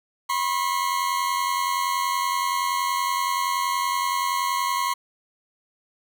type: tone pair together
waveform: 40% pulse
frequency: 984.4 / 1075 Hz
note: B5 / C6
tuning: -6 / +47 cents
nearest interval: major second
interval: 153 cents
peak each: -26 / -23 dBFS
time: 0.29-4.94 s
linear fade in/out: 10 ms
effects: none